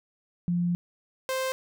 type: tone pair in turn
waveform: sine / sawtooth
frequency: 174.61 / 523.2 Hz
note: F3 / C5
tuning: 0 / 0 cents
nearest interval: octave + perfect fifth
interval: 1900 cents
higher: second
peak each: -23 dBFS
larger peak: neither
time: 0.48-0.75 / 1.29-1.52 s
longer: first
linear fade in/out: 0 ms
effects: none